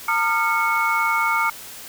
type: tone cluster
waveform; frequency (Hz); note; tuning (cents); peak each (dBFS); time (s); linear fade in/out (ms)
sine; 912 / 1210 / 1388 / 2202; A#5 / D#6 / F6 / C#7; -38 / -49 / -11 / -12; -23; 0.08-1.5; 5
effects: white hiss -38 dBFS RMS until 1.88 s